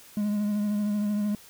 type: tone with vibrato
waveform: triangle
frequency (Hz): 207.7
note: G#3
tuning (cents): 0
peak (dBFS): -22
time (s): 0.17-1.35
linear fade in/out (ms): 2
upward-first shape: triangle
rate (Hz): 13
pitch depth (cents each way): 32
effects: white hiss -51 dBFS RMS until 1.49 s